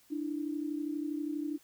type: tone pair together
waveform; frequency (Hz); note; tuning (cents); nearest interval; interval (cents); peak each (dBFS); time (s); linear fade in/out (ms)
sine; 294.9 / 327.3; D4 / E4; +7 / -12; major second; 181; -34 / -38; 0.1-1.58; 20
effects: white hiss -64 dBFS RMS until 1.63 s